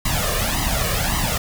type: noise with flanger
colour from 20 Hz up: pink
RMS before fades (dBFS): -21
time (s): 0.05-1.38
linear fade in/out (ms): 5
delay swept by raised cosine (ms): 1 to 1.75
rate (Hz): 1.8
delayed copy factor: +0.8
effects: none